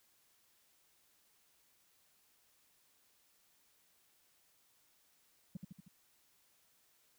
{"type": "tone with echo", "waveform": "sine", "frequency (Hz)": 182.9, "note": "F#3", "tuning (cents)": -20, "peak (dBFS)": -37, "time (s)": [5.55, 5.57], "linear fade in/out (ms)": 5, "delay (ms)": 78, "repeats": 4, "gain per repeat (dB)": -4, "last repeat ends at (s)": 5.882, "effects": ["tanh soft clip ceiling -38 dBFS", "white hiss -72 dBFS RMS until 7.18 s"]}